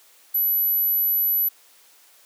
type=tone; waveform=sine; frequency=11910 Hz; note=F#9; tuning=10 cents sharp; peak=-18 dBFS; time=0.34-1.49 s; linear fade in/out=10 ms; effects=white hiss -54 dBFS RMS until 2.25 s + high-pass 400 Hz 12 dB/octave